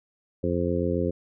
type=harmonic tone; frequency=87.31 Hz; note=F2; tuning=in tune; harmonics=1 / 2 / 3 / 4 / 5 / 6; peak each=-30 / -30 / -30 / -30 / -30 / -30 dBFS; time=0.43-1.11 s; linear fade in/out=10 ms; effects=none